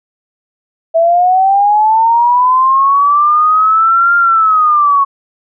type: linear two-way sweep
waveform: sine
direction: up then down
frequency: 651 to 1401 to 1098 Hz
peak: -6 dBFS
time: 0.94-5.05 s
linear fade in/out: 20 ms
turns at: 4.16 s
effects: none